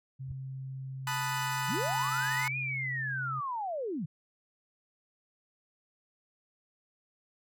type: tone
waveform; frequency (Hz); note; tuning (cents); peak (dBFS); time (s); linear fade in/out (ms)
sine; 132.8; C3; +26; -37; 0.19-3.41; 20
type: tone with exponential growth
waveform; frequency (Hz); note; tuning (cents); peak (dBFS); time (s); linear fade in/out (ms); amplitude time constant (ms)
sine; 83.6; E2; +25; -34; 0.24-0.32; 5; 17
type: chord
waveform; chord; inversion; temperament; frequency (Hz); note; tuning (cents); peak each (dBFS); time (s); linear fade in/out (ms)
30% pulse; B dominant seventh; third; equal; 880 / 987.8 / 1244.5 / 1480; A5 / B5 / D#6 / F#6; 0 / 0 / 0 / 0; -34 / -33 / -36 / -35; 1.07-2.48; 2
type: linear two-way sweep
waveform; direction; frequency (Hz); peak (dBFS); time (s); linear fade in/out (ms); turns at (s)
sine; up then down; 130.81 to 2483 to 130.81; -32; 1.68-4.06; 10; 2.58
effects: none